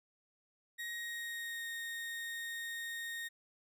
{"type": "tone with pitch glide", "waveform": "35% pulse", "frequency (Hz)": [1884, 1853.8], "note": ["A#6", "A#6"], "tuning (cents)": [18, -10], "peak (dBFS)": -38, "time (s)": [0.78, 3.29], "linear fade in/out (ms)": 20, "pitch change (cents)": -28, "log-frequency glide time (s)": [0.93, 1.68], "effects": []}